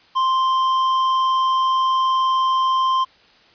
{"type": "tone with tanh clipping", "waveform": "sine", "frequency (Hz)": 1046.5, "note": "C6", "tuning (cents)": 0, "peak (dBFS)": -17, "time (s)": [0.15, 3.05], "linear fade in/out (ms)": 20, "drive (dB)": 9, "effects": ["white hiss -52 dBFS RMS until 3.54 s", "resampled to 11025 Hz"]}